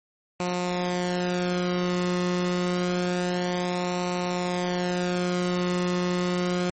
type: tone with flanger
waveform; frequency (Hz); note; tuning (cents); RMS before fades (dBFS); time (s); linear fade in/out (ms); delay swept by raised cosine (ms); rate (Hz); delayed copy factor
sawtooth; 178.8; F3; +41; -26; 0.4-6.7; 0; 0.6 to 1.29; 0.27; -0.55
effects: MP3 32 kbps